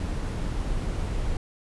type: noise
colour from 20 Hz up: brown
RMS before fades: -28 dBFS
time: 0-1.37 s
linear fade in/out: 2 ms
effects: resampled to 24000 Hz